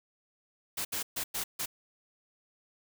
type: noise bursts at uneven times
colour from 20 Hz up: white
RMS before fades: -34 dBFS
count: 5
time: 0.77-0.85 / 0.92-1.03 / 1.16-1.24 / 1.34-1.44 / 1.59-1.66 s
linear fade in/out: 10 ms
effects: none